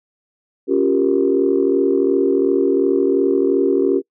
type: chord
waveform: sine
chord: G half-diminished seventh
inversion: second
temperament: equal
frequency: 277.2 / 349.2 / 392 / 466.2 Hz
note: Db4 / F4 / G4 / Bb4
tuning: 0 / 0 / 0 / 0 cents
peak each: -18 / -19 / -16 / -21 dBFS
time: 0.67-4.02 s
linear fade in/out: 50 ms
effects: noise-tail reverb RT60 0.1 s tail -24 dB re dry + tanh soft clip ceiling -3 dBFS